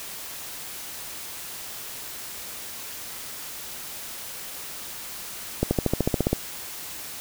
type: accelerating click train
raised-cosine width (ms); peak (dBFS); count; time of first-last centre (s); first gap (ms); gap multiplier
2; -7; 11; 5.63-6.33; 80; 0.97
effects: white hiss -37 dBFS RMS until 7.2 s